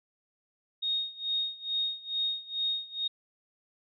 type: tone with tremolo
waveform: sine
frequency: 3722 Hz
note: A#7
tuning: 3 cents flat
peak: -26 dBFS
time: 0.82-3.08 s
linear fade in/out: 10 ms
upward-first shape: sine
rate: 2.3 Hz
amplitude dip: 90%
effects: none